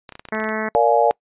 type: clicks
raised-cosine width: 0.3 ms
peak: -20 dBFS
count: 10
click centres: 0.092 / 0.123 / 0.154 / 0.195 / 0.253 / 0.287 / 0.349 / 0.401 / 0.442 / 0.491 s
type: harmonic tone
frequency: 217.6 Hz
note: A3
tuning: 19 cents flat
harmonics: 1 / 2 / 3 / 4 / 5 / 6 / 7 / 8 / 9 / 10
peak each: -27 / -28 / -28 / -32 / -33 / -34 / -32 / -31 / -31 / -36 dBFS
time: 0.32-0.69 s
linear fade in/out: 5 ms
type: chord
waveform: sine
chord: Bb dominant seventh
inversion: none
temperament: just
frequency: 466.2 / 582.7 / 699.2 / 839.1 Hz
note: Bb4 / D5 / F5 / Ab5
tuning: 0 / -14 / +2 / +18 cents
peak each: -18 dBFS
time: 0.75-1.11 s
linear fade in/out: 0 ms
effects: noise-tail reverb RT60 0.1 s tail -26 dB re dry + resampled to 8000 Hz